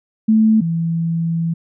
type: tone pair in turn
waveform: sine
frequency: 219.1 / 165.86 Hz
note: A3 / E3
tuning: -7 / +11 cents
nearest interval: perfect fourth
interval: 482 cents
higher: first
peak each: -9 / -16 dBFS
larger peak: first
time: 0.28-0.61 / 0.61-1.54 s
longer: second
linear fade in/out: 10 ms
effects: none